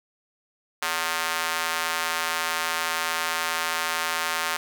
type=tone with high-pass filter; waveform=square; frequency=82.41 Hz; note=E2; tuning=in tune; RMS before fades=-27 dBFS; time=0.82-4.57 s; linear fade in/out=5 ms; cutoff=1200 Hz; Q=1.1; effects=none